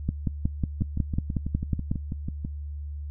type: two click trains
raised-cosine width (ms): 5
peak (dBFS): -17 / -12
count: 11 / 11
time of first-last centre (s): 0.81-2.449 / 0.09-1.915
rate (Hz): 6.1 / 5.48
effects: noise-tail reverb RT60 0.1 s tail -22 dB re dry + added 73 Hz sine -32 dBFS peak until 3.1 s